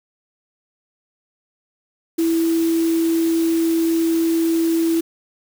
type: tone in noise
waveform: sine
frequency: 329.6 Hz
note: E4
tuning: in tune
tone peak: -15 dBFS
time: 2.18-5.01 s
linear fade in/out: 10 ms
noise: white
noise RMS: -33 dBFS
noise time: 2.18-5.01 s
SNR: +15 dB
effects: none